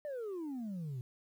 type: exponential sweep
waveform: sine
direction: down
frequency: 609 to 120 Hz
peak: -35 dBFS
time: 0.05-1.01 s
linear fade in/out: 0 ms
effects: tanh soft clip ceiling -37 dBFS + 11-bit